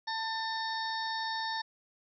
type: harmonic tone with a mistuned harmonic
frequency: 894 Hz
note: A5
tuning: 27 cents sharp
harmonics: 1 / 2 / 4 / 5 / 6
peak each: -35 / -38 / -41 / -42 / -43 dBFS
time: 0.07-1.62 s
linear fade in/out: 10 ms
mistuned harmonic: 4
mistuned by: +64 cents
effects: none